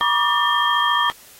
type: tone cluster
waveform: sine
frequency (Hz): 963 / 1141 / 1195 / 1796 / 3217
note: B5 / C#6 / D6 / A6 / G7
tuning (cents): -44 / +50 / +30 / +35 / +44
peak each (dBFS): -22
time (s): 0.01-1.1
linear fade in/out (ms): 0
effects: white hiss -46 dBFS RMS until 1.39 s + AAC 48 kbps